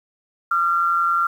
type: tone pair together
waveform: sine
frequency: 1200 / 1371.1 Hz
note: D6 / F6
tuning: +37 / -32 cents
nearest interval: major second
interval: 231 cents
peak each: -23 / -17 dBFS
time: 0.51-1.27 s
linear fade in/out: 5 ms
effects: 8-bit